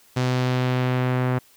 sawtooth tone with low-pass filter sweep, 126.8 Hz, B2, 46 cents sharp, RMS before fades -22 dBFS, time 0.16-1.39 s, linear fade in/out 10 ms, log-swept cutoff 6000 to 1700 Hz, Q 1, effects white hiss -55 dBFS RMS until 1.56 s

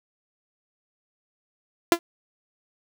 sawtooth tone with exponential decay, 340.8 Hz, F4, 42 cents flat, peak -6 dBFS, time 1.92-1.99 s, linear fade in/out 1 ms, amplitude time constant 15 ms, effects none

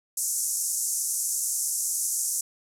pink band-pass noise, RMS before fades -28 dBFS, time 0.17-2.41 s, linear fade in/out 5 ms, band 6100 to 12000 Hz, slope 48 dB/octave, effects none

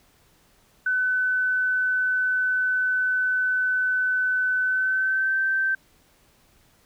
sine tone with pitch glide, 1508 to 1554 Hz, F#6 to G6, +32 to -16 cents, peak -20 dBFS, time 0.86-5.75 s, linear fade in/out 5 ms, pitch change +52 cents, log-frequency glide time 4.62-5.38 s, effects pink hiss -60 dBFS RMS until 6.85 s

